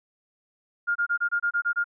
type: tone bursts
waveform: sine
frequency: 1412 Hz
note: F6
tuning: 19 cents sharp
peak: -21 dBFS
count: 9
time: 0.87-1.843 s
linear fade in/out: 20 ms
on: 85 ms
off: 26 ms
effects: none